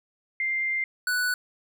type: tone pair in turn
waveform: sine / square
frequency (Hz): 2097 / 1482.8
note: C7 / F#6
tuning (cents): +3 / +3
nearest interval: tritone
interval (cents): 600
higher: first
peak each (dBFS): -24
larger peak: neither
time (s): 0.4-0.84 / 1.07-1.34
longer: first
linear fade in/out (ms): 2
effects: none

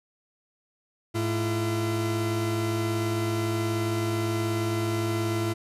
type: tone pair together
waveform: 40% pulse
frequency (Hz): 107 / 339.7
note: A2 / F4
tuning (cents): -48 / -48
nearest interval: octave + minor sixth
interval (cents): 2000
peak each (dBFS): -27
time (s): 1.14-5.54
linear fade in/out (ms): 20
effects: resampled to 32000 Hz

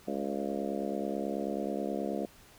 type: harmonic tone with a mistuned harmonic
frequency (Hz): 69.3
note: C#2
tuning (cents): 0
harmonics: 3 / 4 / 5 / 6 / 7 / 8 / 9 / 10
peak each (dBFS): -37 / -38 / -39 / -40 / -40 / -41 / -42 / -42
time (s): 0.07-2.26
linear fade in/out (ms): 10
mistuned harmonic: 9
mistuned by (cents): -28
effects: pink hiss -57 dBFS RMS until 2.58 s

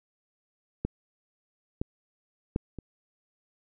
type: clicks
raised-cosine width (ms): 3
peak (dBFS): -15 / -16 / -13 / -25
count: 4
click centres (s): 0.85 / 1.815 / 2.561 / 2.787
effects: none

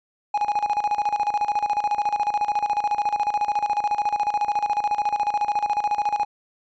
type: tone with tremolo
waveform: triangle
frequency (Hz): 830.6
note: G#5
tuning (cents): 0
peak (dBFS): -16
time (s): 0.34-6.25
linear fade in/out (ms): 5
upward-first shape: square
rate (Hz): 14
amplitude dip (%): 75
effects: resampled to 16000 Hz

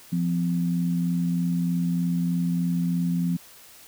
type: tone pair together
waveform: sine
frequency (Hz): 173.56 / 256.8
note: F3 / C4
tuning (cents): -10 / -32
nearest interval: perfect fifth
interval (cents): 678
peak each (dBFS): -22 / -30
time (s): 0.12-3.37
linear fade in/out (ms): 10
effects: white hiss -49 dBFS RMS until 3.87 s

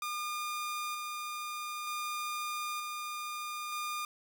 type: tone with tremolo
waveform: sawtooth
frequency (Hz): 1211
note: D#6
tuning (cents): -47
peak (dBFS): -31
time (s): 0.02-4.05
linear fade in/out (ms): 2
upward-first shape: square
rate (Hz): 0.54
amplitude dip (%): 25
effects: none

